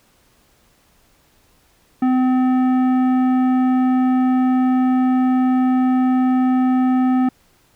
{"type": "tone with tanh clipping", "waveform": "triangle", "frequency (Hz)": 255.8, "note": "C4", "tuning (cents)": -39, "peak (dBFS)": -15, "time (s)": [2.02, 7.29], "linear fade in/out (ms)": 5, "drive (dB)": 16, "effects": ["pink hiss -57 dBFS RMS until 7.75 s"]}